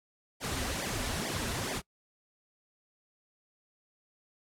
pink noise with flanger, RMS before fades -34 dBFS, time 0.4-1.82 s, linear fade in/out 50 ms, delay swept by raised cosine 0.73 to 6.53 ms, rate 2.3 Hz, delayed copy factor -0.95, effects noise-tail reverb RT60 0.1 s tail -23 dB re dry + low-pass 11000 Hz 12 dB/octave

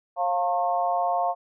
harmonic tone with a mistuned harmonic, 180 Hz, F#3, 47 cents flat, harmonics 3 / 4 / 5 / 6, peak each -32 / -23 / -29 / -31 dBFS, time 0.16-1.35 s, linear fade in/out 50 ms, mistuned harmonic 4, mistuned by -45 cents, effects none

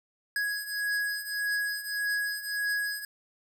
square beating tone pair, 1663 / 1664.7 Hz, G#6 / G#6, +2 / +4 cents, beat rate 1.7 Hz, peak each -35 / -31 dBFS, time 0.36-3.05 s, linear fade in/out 2 ms, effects none

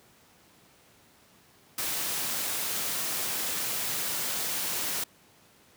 white noise, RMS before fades -31 dBFS, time 1.78-5.04 s, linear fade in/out 5 ms, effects pink hiss -59 dBFS RMS until 5.76 s + high-pass 100 Hz 12 dB/octave

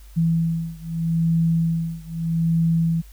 sine beating tone pair, 164.81 / 165.61 Hz, E3 / E3, 0 / +8 cents, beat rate 0.8 Hz, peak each -21 / -22 dBFS, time 0.16-3.02 s, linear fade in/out 20 ms, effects added 50 Hz sine -41 dBFS peak until 3.12 s + white hiss -54 dBFS RMS until 3.12 s

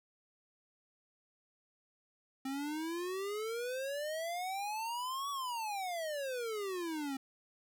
square exponential two-way sweep, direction up then down, 263.5 to 1144 to 263.5 Hz, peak -37 dBFS, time 2.45-7.17 s, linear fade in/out 5 ms, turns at 5.3 s, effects none

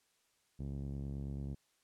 5% pulse tone with low-pass filter, 69.3 Hz, C#2, in tune, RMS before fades -41 dBFS, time 0.59-1.55 s, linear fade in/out 10 ms, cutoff 160 Hz, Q 1, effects white hiss -75 dBFS RMS until 1.83 s + low-pass 10000 Hz 12 dB/octave

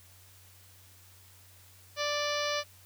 harmonic tone, 587.3 Hz, D5, in tune, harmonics 1 / 2 / 3 / 4 / 5 / 6 / 7 / 8 / 9 / 10, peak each -33 / -36 / -38 / -39 / -40 / -41 / -41 / -42 / -43 / -43 dBFS, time 1.96-2.64 s, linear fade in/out 50 ms, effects added 93 Hz sine -58 dBFS peak until 2.85 s + white hiss -58 dBFS RMS until 2.85 s

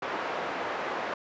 pink band-pass noise, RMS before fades -33 dBFS, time 0.02-1.14 s, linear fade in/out 5 ms, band 480 to 1700 Hz, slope 12 dB/octave, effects resampled to 16000 Hz

